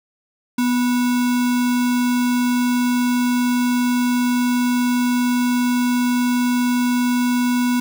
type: tone with sample-and-hold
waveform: sine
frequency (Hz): 246.1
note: B3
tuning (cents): -6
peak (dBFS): -15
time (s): 0.58-7.8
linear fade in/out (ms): 5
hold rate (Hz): 1225
effects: none